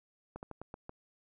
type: slowing click train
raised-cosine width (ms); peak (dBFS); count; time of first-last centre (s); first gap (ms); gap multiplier
1; -29; 6; 0.36-0.894; 69; 1.22
effects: none